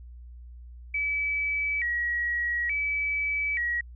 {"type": "tone with vibrato", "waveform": "sine", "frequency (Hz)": 2093, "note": "C7", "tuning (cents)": 0, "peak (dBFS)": -25, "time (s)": [0.94, 3.81], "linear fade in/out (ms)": 5, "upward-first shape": "square", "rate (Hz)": 0.57, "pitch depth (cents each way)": 160, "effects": ["added 60 Hz sine -42 dBFS peak until 3.95 s"]}